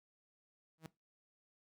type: tone with exponential growth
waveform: sawtooth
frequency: 160.2 Hz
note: E3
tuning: 49 cents flat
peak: -39 dBFS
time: 0.78-0.86 s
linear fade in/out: 0 ms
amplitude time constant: 16 ms
effects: noise-tail reverb RT60 0.2 s tail -18 dB re dry